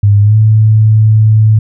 sine tone with pitch glide, 102.1 to 108.8 Hz, G#2 to A2, -29 to -19 cents, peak -3 dBFS, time 0.03-1.59 s, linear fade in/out 5 ms, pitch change +110 cents, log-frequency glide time 0.21-0.36 s, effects none

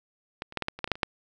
clicks, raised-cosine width 0.3 ms, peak -17 / -28 / -12 / -13 / -12 / -24 / -11 / -22 / -7 / -26 / -7 dBFS, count 11, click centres 0.421 / 0.524 / 0.573 / 0.623 / 0.684 / 0.79 / 0.843 / 0.876 / 0.917 / 0.955 / 1.032 s, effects none

